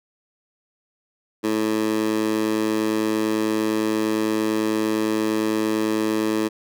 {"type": "tone with high-pass filter", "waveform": "15% pulse", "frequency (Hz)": 108.8, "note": "A2", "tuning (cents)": -19, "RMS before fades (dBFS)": -22, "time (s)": [1.43, 6.49], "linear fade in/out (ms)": 20, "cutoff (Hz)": 300, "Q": 2, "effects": []}